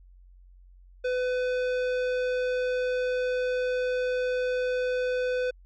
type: tone with tanh clipping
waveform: sine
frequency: 502 Hz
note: B4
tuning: 28 cents sharp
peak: -27 dBFS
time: 1.04-5.51 s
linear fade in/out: 10 ms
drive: 15 dB
effects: added 45 Hz sine -50 dBFS peak until 5.65 s